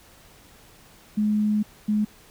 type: tone bursts at uneven times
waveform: sine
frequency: 211.2 Hz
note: G#3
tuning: 29 cents sharp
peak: -19 dBFS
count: 2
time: 1.17-1.63 / 1.88-2.05 s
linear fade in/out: 10 ms
effects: pink hiss -52 dBFS RMS until 2.3 s